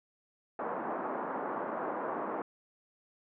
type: band-pass noise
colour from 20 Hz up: white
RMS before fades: -36 dBFS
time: 0.59-2.42 s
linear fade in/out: 2 ms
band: 220 to 1200 Hz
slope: 24 dB/octave
effects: low-pass 2000 Hz 12 dB/octave